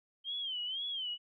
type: tone with vibrato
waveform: sine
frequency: 3136 Hz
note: G7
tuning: in tune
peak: -35 dBFS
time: 0.24-1.18 s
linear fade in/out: 50 ms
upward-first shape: sine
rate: 2 Hz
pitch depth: 130 cents each way
effects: none